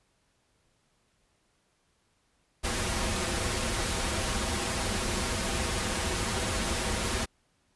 pink noise with comb filter, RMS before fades -30 dBFS, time 2.63-7.26 s, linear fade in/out 20 ms, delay 6.9 ms, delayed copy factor -0.65, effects pink hiss -71 dBFS RMS until 7.75 s + resampled to 24000 Hz

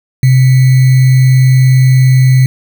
sine tone with sample-and-hold, 129.8 Hz, C3, 13 cents flat, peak -3 dBFS, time 0.23-2.46 s, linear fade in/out 2 ms, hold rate 2100 Hz, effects none

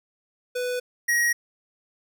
square tone pair in turn, 495.9 / 1894 Hz, B4 / A#6, +7 / +27 cents, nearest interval octave + major seventh, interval 2320 cents, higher second, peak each -26 / -20 dBFS, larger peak second, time 0.55-0.8 / 1.08-1.33 s, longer neither, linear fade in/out 10 ms, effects none

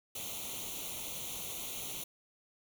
white noise with comb filter, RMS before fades -41 dBFS, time 0.15-2.04 s, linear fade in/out 5 ms, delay 0.3 ms, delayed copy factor +0.85, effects none

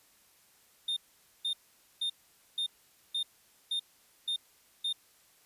triangle tone bursts, 3642 Hz, A#7, 41 cents flat, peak -28 dBFS, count 8, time 0.88-4.928 s, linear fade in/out 5 ms, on 86 ms, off 480 ms, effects white hiss -64 dBFS RMS until 5.45 s + resampled to 32000 Hz

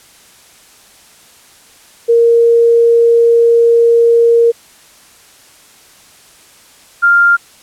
sine tone pair in turn, 466.2 / 1397 Hz, A#4 / F6, 0 / 0 cents, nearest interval octave + perfect fifth, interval 1900 cents, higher second, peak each -5 dBFS, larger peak neither, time 2.08-4.52 / 7.02-7.37 s, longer first, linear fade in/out 20 ms, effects white hiss -43 dBFS RMS until 7.62 s + low-pass 11000 Hz 12 dB/octave

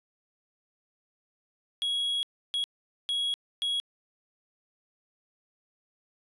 triangle tone bursts at uneven times, 3322 Hz, G#7, in tune, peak -25 dBFS, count 4, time 1.82-2.23 / 2.54-2.64 / 3.09-3.34 / 3.62-3.8 s, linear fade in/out 0 ms, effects resampled to 24000 Hz

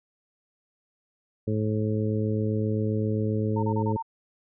harmonic tone, 107.6 Hz, A2, 38 cents flat, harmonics 1 / 2 / 3 / 4 / 5, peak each -26 / -29 / -33 / -31 / -37 dBFS, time 1.47-3.97 s, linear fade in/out 10 ms
sine tone bursts, 910 Hz, A#5, 42 cents flat, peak -29 dBFS, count 5, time 3.56-4.026 s, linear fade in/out 10 ms, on 70 ms, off 29 ms
effects none

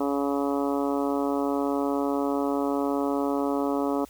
harmonic tone, 140.8 Hz, C#3, 27 cents sharp, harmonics 2 / 3 / 4 / 5 / 6 / 7 / 8 / 9, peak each -26 / -30 / -32 / -34 / -36 / -37 / -38 / -39 dBFS, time 0-4.05 s, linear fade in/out 5 ms, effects added 60 Hz sine -54 dBFS peak until 4.09 s + white hiss -54 dBFS RMS until 4.09 s

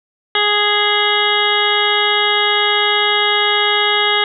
harmonic tone, 415.3 Hz, G#4, in tune, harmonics 1 / 2 / 3 / 4 / 5 / 7 / 8 / 9, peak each -21 / -21 / -21 / -21 / -19 / -21 / -19 / -22 dBFS, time 0.35-4.24 s, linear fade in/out 2 ms, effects none

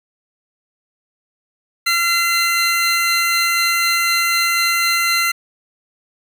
25% pulse tone pair together, 1370 / 2053 Hz, F6 / C7, -34 / -33 cents, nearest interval perfect fifth, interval 701 cents, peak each -15 / -13 dBFS, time 1.86-5.32 s, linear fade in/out 10 ms, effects none

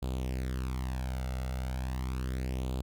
sawtooth tone with flanger, 64.1 Hz, C2, 35 cents flat, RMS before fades -34 dBFS, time 0.02-2.82 s, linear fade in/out 10 ms, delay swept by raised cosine 0.26 to 1.46 ms, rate 0.36 Hz, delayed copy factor +0.7, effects none

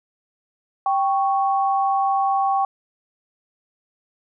sine tone pair together, 784 / 1108.7 Hz, G5 / C#6, 0 / 0 cents, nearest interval tritone, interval 600 cents, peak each -18 / -23 dBFS, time 0.86-2.65 s, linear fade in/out 2 ms, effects none

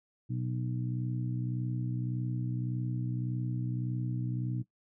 harmonic tone, 61.74 Hz, B1, in tune, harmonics 2 / 3 / 4 / 5, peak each -32 / -39 / -44 / -42 dBFS, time 0.29-4.63 s, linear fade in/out 20 ms, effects noise-tail reverb RT60 0.1 s tail -17 dB re dry

